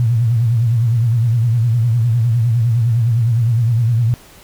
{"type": "tone with vibrato", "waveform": "sine", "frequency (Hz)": 116.54, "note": "A#2", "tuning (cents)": 0, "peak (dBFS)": -11, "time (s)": [0, 4.14], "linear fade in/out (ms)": 0, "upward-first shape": "sine", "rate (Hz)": 9.8, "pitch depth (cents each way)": 100, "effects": ["pink hiss -43 dBFS RMS until 4.43 s"]}